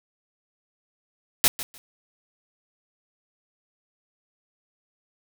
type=noise with echo; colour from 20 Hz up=white; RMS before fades=-17 dBFS; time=1.44-1.48 s; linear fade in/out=0 ms; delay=150 ms; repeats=2; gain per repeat=-15 dB; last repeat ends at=1.78 s; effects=none